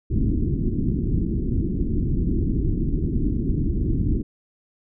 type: low-pass noise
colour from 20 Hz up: pink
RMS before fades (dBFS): -22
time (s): 0.1-4.23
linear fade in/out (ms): 10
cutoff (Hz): 350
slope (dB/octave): 48
effects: none